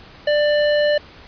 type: tone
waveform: square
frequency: 592 Hz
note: D5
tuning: 14 cents sharp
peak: -15 dBFS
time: 0.27-0.98 s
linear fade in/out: 5 ms
effects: pink hiss -43 dBFS RMS until 1.27 s + resampled to 11025 Hz